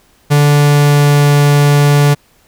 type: tone with pitch glide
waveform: 45% pulse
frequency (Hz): 145.8 to 144.79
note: D3 to D3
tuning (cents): -12 to -24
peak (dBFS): -6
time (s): 0.3-2.15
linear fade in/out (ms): 20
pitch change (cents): -12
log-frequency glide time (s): 0.51-1.3
effects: pink hiss -51 dBFS RMS until 2.47 s